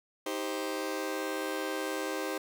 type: chord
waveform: sawtooth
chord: C minor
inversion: first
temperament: just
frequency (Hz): 314 / 392.4 / 523.3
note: Eb4 / G4 / C5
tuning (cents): +16 / +2 / 0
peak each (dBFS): -33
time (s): 0.26-2.38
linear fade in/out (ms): 5
effects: none